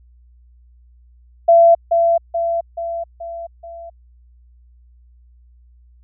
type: tone with echo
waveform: sine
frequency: 675 Hz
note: E5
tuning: 41 cents sharp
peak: -6 dBFS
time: 1.48-1.75 s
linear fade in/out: 10 ms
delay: 430 ms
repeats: 5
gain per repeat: -5 dB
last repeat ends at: 3.9 s
effects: added 60 Hz sine -46 dBFS peak until 6.03 s